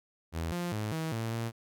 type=tone with pitch steps; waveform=sawtooth; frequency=82.2 / 175.1 / 107 / 160.5 / 113.4 / 115.3 Hz; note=E2 / F3 / A2 / E3 / A#2 / A#2; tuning=-4 / +5 / -48 / -46 / -47 / -19 cents; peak=-28 dBFS; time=0.32-1.52 s; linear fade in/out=50 ms; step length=200 ms; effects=none